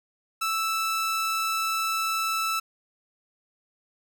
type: tone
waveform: sawtooth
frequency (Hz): 1318.5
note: E6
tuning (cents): 0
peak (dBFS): -21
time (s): 0.41-2.6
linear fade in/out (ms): 10
effects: none